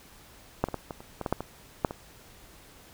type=clicks; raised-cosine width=1 ms; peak=-9 / -20 / -17 / -21 / -29 / -19 / -15 / -10 / -19 / -8 / -21 dBFS; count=11; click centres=0.64 / 0.686 / 0.743 / 0.908 / 1.005 / 1.213 / 1.262 / 1.326 / 1.406 / 1.848 / 1.909 s; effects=pink hiss -53 dBFS RMS until 2.93 s